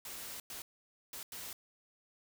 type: noise bursts at uneven times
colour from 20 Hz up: white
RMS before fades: -45 dBFS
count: 4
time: 0.05-0.4 / 0.5-0.62 / 1.13-1.23 / 1.32-1.53 s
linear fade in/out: 2 ms
effects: none